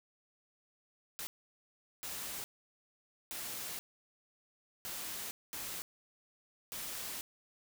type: noise bursts at uneven times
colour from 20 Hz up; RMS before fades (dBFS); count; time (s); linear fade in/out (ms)
white; -42; 6; 1.19-1.27 / 2.03-2.44 / 3.31-3.79 / 4.85-5.31 / 5.53-5.82 / 6.72-7.21; 0
effects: none